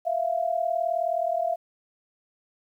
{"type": "tone pair together", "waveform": "sine", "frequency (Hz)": [659.3, 698.5], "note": ["E5", "F5"], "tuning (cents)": [0, 0], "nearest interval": "minor second", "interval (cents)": 100, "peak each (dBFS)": -26, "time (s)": [0.05, 1.56], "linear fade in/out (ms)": 20, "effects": ["10-bit"]}